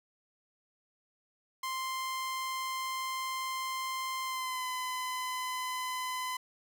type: tone with pitch glide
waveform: sawtooth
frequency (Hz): 1046.5 to 1014.9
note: C6 to B5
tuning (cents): 0 to +47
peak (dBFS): -30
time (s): 1.63-6.37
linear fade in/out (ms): 5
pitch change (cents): -53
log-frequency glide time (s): 4.24-4.66
effects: none